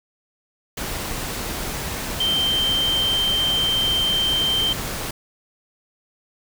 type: tone in noise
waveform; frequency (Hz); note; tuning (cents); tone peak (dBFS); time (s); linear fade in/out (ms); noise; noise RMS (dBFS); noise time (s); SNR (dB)
sine; 3132; G7; -2; -18; 2.2-4.73; 5; pink; -28; 0.77-5.11; +7
effects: none